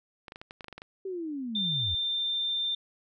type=clicks; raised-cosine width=0.3 ms; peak=-26 dBFS; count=11; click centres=0.282 / 0.321 / 0.359 / 0.415 / 0.509 / 0.608 / 0.644 / 0.683 / 0.727 / 0.78 / 0.819 s
type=linear sweep; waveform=sine; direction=down; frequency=392 to 75.3 Hz; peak=-32 dBFS; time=1.05-1.95 s; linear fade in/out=5 ms
type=tone; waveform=sine; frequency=3587 Hz; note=A7; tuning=33 cents sharp; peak=-27 dBFS; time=1.55-2.75 s; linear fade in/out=5 ms
effects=none